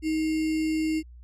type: tone with sample-and-hold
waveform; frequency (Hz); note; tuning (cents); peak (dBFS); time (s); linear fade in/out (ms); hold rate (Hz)
sine; 314.6; D#4; +19; -23; 0.02-1.03; 50; 2450
effects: added 60 Hz sine -44 dBFS peak until 1.23 s + low-pass 9000 Hz 12 dB/octave